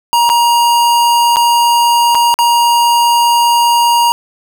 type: tone with dropouts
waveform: square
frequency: 945 Hz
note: A#5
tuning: 23 cents sharp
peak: -8 dBFS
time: 0.13-4.12 s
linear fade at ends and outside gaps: 0 ms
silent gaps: 0.292-0.299 / 1.36-1.368 / 2.147-2.152 / 2.341-2.389 s
effects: none